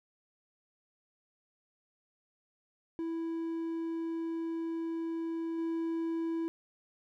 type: tone with level steps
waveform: triangle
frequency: 329.6 Hz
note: E4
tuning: in tune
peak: -31 / -29 dBFS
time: 2.99-6.48 s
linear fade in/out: 0 ms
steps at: 5.58 s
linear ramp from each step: 5 ms
effects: none